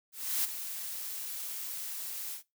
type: noise with ADSR envelope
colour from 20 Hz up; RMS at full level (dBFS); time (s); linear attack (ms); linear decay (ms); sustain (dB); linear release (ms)
blue; -29; 0.12-2.43; 320; 17; -10; 100
effects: noise-tail reverb RT60 0.2 s tail -20 dB re dry